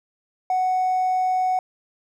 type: tone with hard clipping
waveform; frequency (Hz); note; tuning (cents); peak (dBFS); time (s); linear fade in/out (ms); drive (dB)
triangle; 742; F#5; +5; -18; 0.5-1.59; 2; 2
effects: none